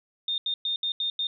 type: tone bursts at uneven times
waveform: sine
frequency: 3646 Hz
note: A#7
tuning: 39 cents flat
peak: -25 dBFS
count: 6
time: 0.28-0.38 / 0.46-0.54 / 0.65-0.76 / 0.83-0.92 / 1-1.1 / 1.19-1.27 s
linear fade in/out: 2 ms
effects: none